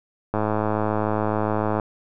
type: click train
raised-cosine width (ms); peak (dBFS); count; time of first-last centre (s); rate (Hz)
1; -9; 157; 0.34-1.798; 107
effects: none